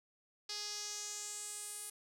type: tone with band-pass filter sweep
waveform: sawtooth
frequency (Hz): 415.3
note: G#4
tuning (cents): 0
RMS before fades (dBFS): -44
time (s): 0.49-1.9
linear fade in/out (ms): 5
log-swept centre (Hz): 4900 to 10000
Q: 3.6
effects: none